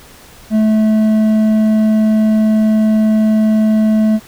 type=tone with hard clipping; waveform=triangle; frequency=216.9 Hz; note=A3; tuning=25 cents flat; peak=-10 dBFS; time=0.5-4.2 s; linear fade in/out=50 ms; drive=9 dB; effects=pink hiss -40 dBFS RMS until 4.27 s